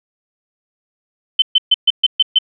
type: tone bursts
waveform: sine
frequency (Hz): 3065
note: G7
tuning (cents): -40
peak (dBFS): -7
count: 7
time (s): 1.39-2.387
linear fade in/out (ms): 5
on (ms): 31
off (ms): 130
effects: none